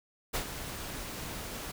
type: noise with ADSR envelope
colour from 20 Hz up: pink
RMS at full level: -31 dBFS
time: 0.33-1.72 s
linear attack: 19 ms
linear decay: 88 ms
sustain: -9 dB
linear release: 11 ms
effects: none